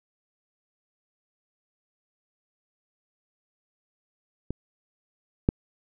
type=clicks; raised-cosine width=3 ms; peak=-17 / -6 dBFS; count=2; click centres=4.506 / 5.489 s; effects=none